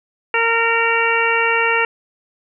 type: harmonic tone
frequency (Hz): 460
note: A#4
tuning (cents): -23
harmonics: 1 / 2 / 3 / 4 / 5 / 6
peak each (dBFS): -21 / -21 / -21 / -21 / -21 / -21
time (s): 0.34-1.85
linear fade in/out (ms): 2
effects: none